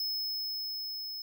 square tone with level ramp, 5190 Hz, E8, 28 cents flat, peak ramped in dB -31 to -38 dBFS, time 0-1.22 s, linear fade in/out 2 ms, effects none

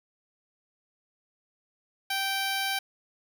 10% pulse tone, 780 Hz, G5, 9 cents flat, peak -19 dBFS, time 2.1-2.79 s, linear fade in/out 5 ms, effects none

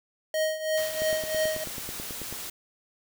square tone with tremolo, 627 Hz, D#5, 13 cents sharp, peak -23 dBFS, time 0.34-1.64 s, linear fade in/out 2 ms, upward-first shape triangle, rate 3 Hz, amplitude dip 80%
white noise, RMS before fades -37 dBFS, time 0.77-2.5 s, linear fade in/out 5 ms
click train, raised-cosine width 2 ms, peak -25 dBFS, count 13, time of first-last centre 1.02-2.326 s, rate 9.19 Hz
effects none

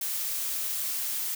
blue noise, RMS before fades -31 dBFS, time 0.01-1.35 s, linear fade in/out 5 ms, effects none

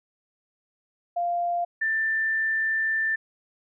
sine tone pair in turn, 696 / 1777.8 Hz, F5 / A6, -6 / +17 cents, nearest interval octave + major third, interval 1623 cents, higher second, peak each -23 / -22 dBFS, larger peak second, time 1.16-1.65 / 1.81-3.16 s, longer second, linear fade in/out 10 ms, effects none

